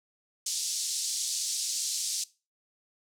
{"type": "band-pass noise", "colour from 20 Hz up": "pink", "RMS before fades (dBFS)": -32, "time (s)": [0.46, 2.24], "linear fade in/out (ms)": 5, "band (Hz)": [4600, 8900], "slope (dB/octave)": 24, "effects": ["noise-tail reverb RT60 0.3 s tail -20 dB re dry"]}